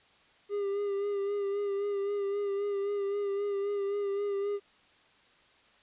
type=tone with vibrato; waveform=triangle; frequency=402.6 Hz; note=G4; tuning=46 cents sharp; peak=-27 dBFS; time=0.49-4.6 s; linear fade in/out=50 ms; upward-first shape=sine; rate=3.8 Hz; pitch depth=32 cents each way; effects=white hiss -62 dBFS RMS until 5.82 s + resampled to 8000 Hz